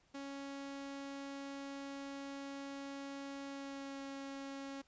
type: tone with pitch glide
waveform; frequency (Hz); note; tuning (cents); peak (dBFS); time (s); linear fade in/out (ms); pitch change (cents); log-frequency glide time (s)
sawtooth; 277.2 to 274.6; C#4 to C#4; 0 to -16; -40; 0.14-4.82; 10; -16; 3.45-4.01
effects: pink hiss -72 dBFS RMS until 4.87 s + resampled to 16000 Hz